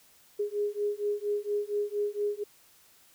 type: beating tone pair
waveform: sine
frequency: 411 / 415.3 Hz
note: G#4 / G#4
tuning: -18 / 0 cents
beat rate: 4.3 Hz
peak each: -31 dBFS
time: 0.39-2.44 s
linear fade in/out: 10 ms
effects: white hiss -60 dBFS RMS until 3.14 s